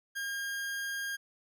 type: tone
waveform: 40% pulse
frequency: 1616 Hz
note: G#6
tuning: 48 cents flat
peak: -33 dBFS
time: 0.15-1.17 s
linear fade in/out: 20 ms
effects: none